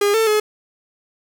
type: tone with pitch steps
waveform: 45% pulse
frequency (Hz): 407.6 / 446.1 / 425.4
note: G#4 / A4 / G#4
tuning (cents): -32 / +24 / +42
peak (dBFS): -14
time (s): 0.01-0.4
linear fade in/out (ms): 5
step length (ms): 130
effects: none